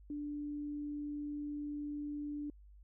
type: tone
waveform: sine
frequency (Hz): 293.1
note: D4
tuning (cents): -3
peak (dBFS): -38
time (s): 0.1-2.5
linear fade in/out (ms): 2
effects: added 50 Hz sine -55 dBFS peak until 2.83 s